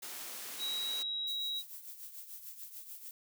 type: high-pass noise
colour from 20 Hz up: white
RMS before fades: -44 dBFS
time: 0.02-1.03 s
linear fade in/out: 10 ms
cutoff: 230 Hz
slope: 12 dB/octave
type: tone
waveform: sine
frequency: 3851 Hz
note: B7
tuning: 44 cents flat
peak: -34 dBFS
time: 0.58-1.63 s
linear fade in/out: 50 ms
type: noise with tremolo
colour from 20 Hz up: violet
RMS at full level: -45 dBFS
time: 1.27-3.11 s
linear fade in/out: 2 ms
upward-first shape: triangle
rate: 6.8 Hz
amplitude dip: 70%
effects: none